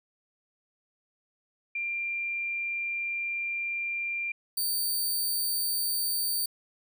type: tone pair in turn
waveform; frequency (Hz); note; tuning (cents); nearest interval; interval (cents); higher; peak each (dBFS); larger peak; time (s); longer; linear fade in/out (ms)
sine / 10% pulse; 2381 / 4594; D7 / D8; +23 / -39; major seventh; 1138; second; -29 / -20; second; 1.75-4.32 / 4.57-6.46; first; 5
effects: none